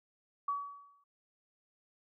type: tone with exponential decay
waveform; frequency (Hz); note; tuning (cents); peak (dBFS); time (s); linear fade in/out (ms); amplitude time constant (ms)
sine; 1136; C#6; +42; -29; 0.48-1.04; 5; 120
effects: none